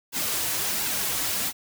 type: noise with flanger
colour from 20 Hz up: white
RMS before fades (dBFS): -27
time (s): 0.12-1.53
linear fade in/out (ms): 50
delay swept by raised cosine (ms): 1.6 to 5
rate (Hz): 1.4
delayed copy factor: -0.5
effects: none